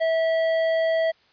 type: tone with tanh clipping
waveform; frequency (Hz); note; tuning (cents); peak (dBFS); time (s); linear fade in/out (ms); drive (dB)
triangle; 651; E5; -22; -21; 0-1.12; 20; 15
effects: white hiss -60 dBFS RMS until 1.32 s + resampled to 11025 Hz